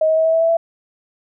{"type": "tone with pitch steps", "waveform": "sine", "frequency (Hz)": [630, 635.8, 641.8, 647.7, 653.7, 659.8, 665.9], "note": ["D#5", "D#5", "E5", "E5", "E5", "E5", "E5"], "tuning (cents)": [21, 37, -46, -31, -15, 1, 17], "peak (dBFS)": -12, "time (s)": [0.01, 0.57], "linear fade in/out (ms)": 5, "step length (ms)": 80, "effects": []}